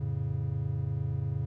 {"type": "chord", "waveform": "triangle", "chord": "F augmented", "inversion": "none", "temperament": "equal", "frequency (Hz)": [87.31, 110, 138.59], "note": ["F2", "A2", "C#3"], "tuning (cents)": [0, 0, 0], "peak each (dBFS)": [-34, -31, -30], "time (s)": [0, 1.46], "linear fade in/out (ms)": 10, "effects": []}